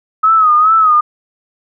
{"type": "tone with vibrato", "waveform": "sine", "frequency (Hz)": 1267, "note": "D#6", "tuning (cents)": 31, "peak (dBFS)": -6, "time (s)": [0.23, 1.01], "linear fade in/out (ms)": 10, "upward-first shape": "sine", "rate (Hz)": 2.4, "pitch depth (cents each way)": 77, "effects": []}